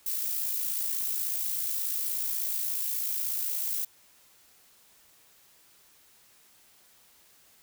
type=noise with amplitude modulation; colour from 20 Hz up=violet; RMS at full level=-29 dBFS; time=0.06-3.85 s; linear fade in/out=5 ms; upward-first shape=sine; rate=56.5 Hz; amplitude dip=40%; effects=white hiss -60 dBFS RMS until 7.62 s